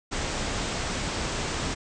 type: low-pass noise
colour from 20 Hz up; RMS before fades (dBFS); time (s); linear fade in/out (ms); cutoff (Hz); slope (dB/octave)
pink; -30; 0.11-1.75; 20; 8400; 96
effects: none